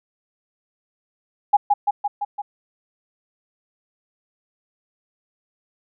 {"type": "tone with echo", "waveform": "sine", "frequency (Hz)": 820, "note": "G#5", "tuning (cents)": -22, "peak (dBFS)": -9, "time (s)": [1.53, 1.57], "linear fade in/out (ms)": 10, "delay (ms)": 170, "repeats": 5, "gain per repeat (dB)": -3, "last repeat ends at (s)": 2.42, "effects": []}